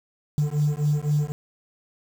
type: beating tone pair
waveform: triangle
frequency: 146.1 / 150 Hz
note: D3 / D3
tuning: -9 / +37 cents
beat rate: 3.9 Hz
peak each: -20 dBFS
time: 0.38-1.32 s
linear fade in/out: 0 ms
effects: tanh soft clip ceiling -15 dBFS + 7-bit